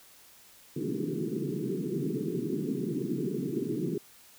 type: band-pass noise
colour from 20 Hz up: white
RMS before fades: -32 dBFS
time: 0.76-3.98 s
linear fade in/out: 5 ms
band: 130 to 420 Hz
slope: 96 dB/octave
effects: white hiss -56 dBFS RMS until 4.38 s